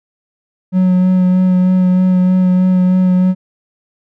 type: tone with vibrato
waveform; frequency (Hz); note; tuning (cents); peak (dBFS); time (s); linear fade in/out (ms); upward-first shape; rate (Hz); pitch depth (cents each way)
triangle; 183.7; F#3; -12; -6; 0.72-3.35; 50; sine; 3.2; 15
effects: none